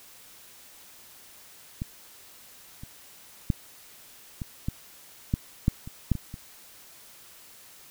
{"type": "clicks", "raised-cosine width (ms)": 5, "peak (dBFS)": [-18, -28, -10, -20, -15, -11, -8, -26, -9, -20, -25], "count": 11, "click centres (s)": [1.819, 2.835, 3.502, 4.418, 4.685, 5.339, 5.681, 5.875, 6.117, 6.153, 6.341], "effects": ["white hiss -51 dBFS RMS until 7.9 s"]}